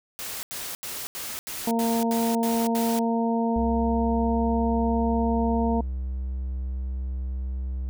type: noise bursts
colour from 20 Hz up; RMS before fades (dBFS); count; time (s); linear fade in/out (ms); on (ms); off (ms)
white; -34; 9; 0.19-2.99; 0; 240; 80
type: harmonic tone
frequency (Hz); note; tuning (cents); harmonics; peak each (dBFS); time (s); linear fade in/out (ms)
230; A#3; -23; 1 / 2 / 3 / 4; -23 / -29 / -30 / -31; 1.67-5.81; 5
type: tone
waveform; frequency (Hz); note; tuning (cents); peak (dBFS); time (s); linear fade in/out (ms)
triangle; 64.4; C2; -27; -25; 3.56-7.89; 0
effects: none